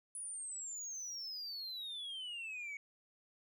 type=exponential sweep; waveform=sine; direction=down; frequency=9956 to 2217 Hz; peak=-39 dBFS; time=0.15-2.77 s; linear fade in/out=2 ms; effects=tanh soft clip ceiling -41 dBFS